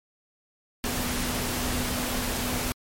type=tone in noise; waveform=sine; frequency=246.9 Hz; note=B3; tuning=in tune; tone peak=-33 dBFS; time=0.84-2.72 s; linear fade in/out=0 ms; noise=pink; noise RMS=-29 dBFS; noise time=0.84-2.72 s; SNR=-7 dB; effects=MP3 64 kbps